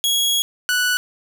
sawtooth tone pair in turn, 3322 / 1479.8 Hz, G#7 / F#6, 0 / 0 cents, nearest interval octave + major second, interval 1400 cents, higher first, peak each -13 dBFS, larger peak neither, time 0.04-0.42 / 0.69-0.97 s, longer first, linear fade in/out 0 ms, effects none

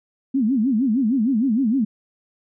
sine tone with vibrato, 241.8 Hz, B3, 36 cents flat, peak -16 dBFS, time 0.34-1.85 s, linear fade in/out 10 ms, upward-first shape sine, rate 6.5 Hz, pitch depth 250 cents each way, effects none

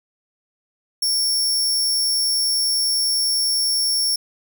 sawtooth tone, 5470 Hz, F8, 37 cents flat, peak -15 dBFS, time 1.02-4.16 s, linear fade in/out 5 ms, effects 9-bit

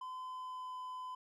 triangle tone with pitch glide, 1021 to 1012.8 Hz, C6 to B5, -43 to +43 cents, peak -40 dBFS, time 0.01-1.15 s, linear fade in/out 5 ms, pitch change -14 cents, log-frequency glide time 0.24-0.76 s, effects none

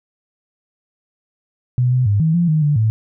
sine tone with pitch steps, 124.6 / 127 / 102.1 / 159.9 / 172.6 / 155.5 / 147.1 / 110 Hz, B2 / B2 / G#2 / D#3 / F3 / D#3 / D3 / A2, +16 / +49 / -29 / +48 / -20 / -1 / +3 / 0 cents, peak -12 dBFS, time 1.78-2.9 s, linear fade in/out 0 ms, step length 140 ms, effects none

